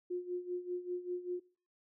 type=tone with tremolo; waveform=sine; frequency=357.5 Hz; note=F4; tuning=41 cents sharp; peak=-33 dBFS; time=0.1-1.4 s; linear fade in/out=10 ms; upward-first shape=sine; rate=5.1 Hz; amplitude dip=75%; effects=noise-tail reverb RT60 0.4 s tail -20 dB re dry